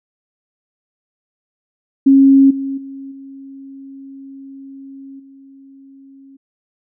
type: tone with level steps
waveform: sine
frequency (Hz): 272.1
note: C#4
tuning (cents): -32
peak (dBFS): -5 / -19 / -28 / -32 / -39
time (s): 2.06-6.37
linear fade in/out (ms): 10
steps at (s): 2.5 / 2.77 / 3.11 / 5.19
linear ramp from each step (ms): 10
effects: none